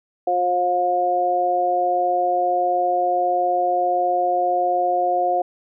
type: harmonic tone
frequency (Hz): 178.5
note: F3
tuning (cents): +38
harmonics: 2 / 3 / 4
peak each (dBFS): -26 / -24 / -18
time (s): 0.27-5.42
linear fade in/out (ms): 5
effects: none